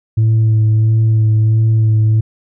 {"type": "tone with vibrato", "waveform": "sine", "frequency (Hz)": 110.1, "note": "A2", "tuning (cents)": 2, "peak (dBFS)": -6, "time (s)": [0.17, 2.21], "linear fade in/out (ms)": 10, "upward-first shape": "sine", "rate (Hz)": 1.5, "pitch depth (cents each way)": 20, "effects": ["tanh soft clip ceiling -7 dBFS"]}